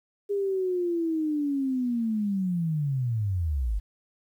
sine linear sweep, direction down, 408.1 to 46.25 Hz, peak -24 dBFS, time 0.29-3.8 s, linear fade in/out 20 ms, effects 10-bit

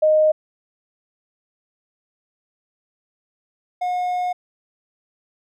sine / triangle tone pair in turn, 619 / 721.6 Hz, D#5 / F#5, -9 / -44 cents, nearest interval minor third, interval 265 cents, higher second, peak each -12 / -18 dBFS, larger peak first, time 0.02-0.32 / 3.81-4.33 s, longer second, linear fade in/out 10 ms, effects none

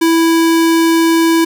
square tone, 329.6 Hz, E4, in tune, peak -9 dBFS, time 0.01-1.45 s, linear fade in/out 10 ms, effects none

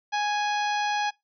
harmonic tone with a mistuned harmonic, 830.6 Hz, G#5, in tune, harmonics 1 / 2 / 3 / 4 / 5 / 6 / 7, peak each -25 / -31 / -35 / -37 / -39 / -41 / -42 dBFS, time 0.12-1.11 s, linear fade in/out 20 ms, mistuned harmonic 7, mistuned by +30 cents, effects noise-tail reverb RT60 0.2 s tail -23 dB re dry

